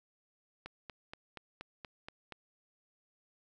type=click train; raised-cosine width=0.3 ms; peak=-28 dBFS; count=8; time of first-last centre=0.66-2.323 s; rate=4.21 Hz; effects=none